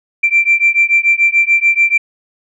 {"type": "beating tone pair", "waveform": "sine", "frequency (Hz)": [2349, 2355.9], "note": ["D7", "D7"], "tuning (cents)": [0, 5], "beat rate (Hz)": 6.9, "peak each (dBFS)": -11, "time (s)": [0.23, 1.98], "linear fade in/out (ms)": 10, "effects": ["tanh soft clip ceiling -1 dBFS"]}